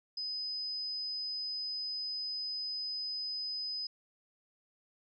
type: tone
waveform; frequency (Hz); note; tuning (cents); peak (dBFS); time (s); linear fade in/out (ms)
sine; 5020; D#8; +15; -35; 0.17-3.87; 5
effects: none